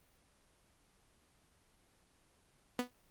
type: tone with exponential decay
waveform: sawtooth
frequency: 246.9 Hz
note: B3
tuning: in tune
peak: -25 dBFS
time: 2.79-2.91 s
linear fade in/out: 2 ms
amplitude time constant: 25 ms
effects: pink hiss -70 dBFS RMS until 3.1 s + Opus 24 kbps